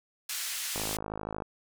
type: band-pass noise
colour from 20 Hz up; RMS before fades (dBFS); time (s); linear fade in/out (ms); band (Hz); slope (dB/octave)
white; -35; 0.29-0.97; 5; 1600 to 11000; 12
type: click train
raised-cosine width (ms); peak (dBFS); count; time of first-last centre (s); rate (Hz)
1; -21; 36; 0.76-1.422; 52.9
effects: none